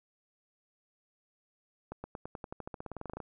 accelerating click train, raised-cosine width 1 ms, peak -26 dBFS, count 20, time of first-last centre 1.92-3.203 s, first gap 120 ms, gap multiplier 0.93, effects none

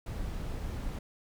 brown noise, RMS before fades -36 dBFS, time 0.06-0.99 s, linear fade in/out 5 ms, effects none

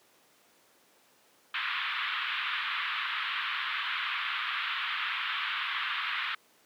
pink band-pass noise, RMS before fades -33 dBFS, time 1.54-6.35 s, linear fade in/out 5 ms, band 1100 to 3600 Hz, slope 48 dB/octave, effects pink hiss -63 dBFS RMS until 6.65 s + high-pass 300 Hz 12 dB/octave

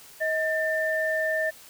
sine tone pair together, 633 / 1790.4 Hz, D#5 / A6, +30 / +30 cents, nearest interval octave + tritone, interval 1800 cents, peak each -26 / -26 dBFS, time 0.2-1.51 s, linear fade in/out 20 ms, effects white hiss -49 dBFS RMS until 1.69 s

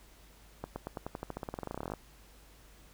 accelerating click train, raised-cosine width 1 ms, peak -23 dBFS, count 25, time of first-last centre 0.64-1.937 s, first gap 120 ms, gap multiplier 0.92, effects added 50 Hz sine -58 dBFS peak until 2.93 s + pink hiss -60 dBFS RMS until 2.93 s

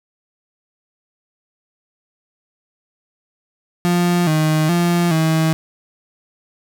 35% pulse tone with pitch steps, 175.4 / 155.7 / 173.1 / 160 Hz, F3 / D#3 / F3 / D#3, +8 / +2 / -15 / +49 cents, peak -12 dBFS, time 3.85-5.53 s, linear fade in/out 0 ms, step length 420 ms, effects none

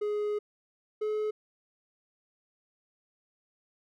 triangle tone pair in turn, 417.7 / 427 Hz, G#4 / G#4, +10 / +48 cents, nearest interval unison, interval 38 cents, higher second, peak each -26 dBFS, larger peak neither, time 0.01-0.39 / 1.01-1.31 s, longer first, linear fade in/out 10 ms, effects none

